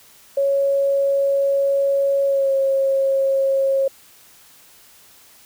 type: tone with pitch glide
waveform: sine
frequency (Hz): 554.4 to 542.1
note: C#5 to C#5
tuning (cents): 0 to -39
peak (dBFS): -15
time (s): 0.37-3.88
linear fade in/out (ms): 5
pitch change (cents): -39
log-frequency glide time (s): 2.26-2.53
effects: white hiss -49 dBFS RMS until 5.45 s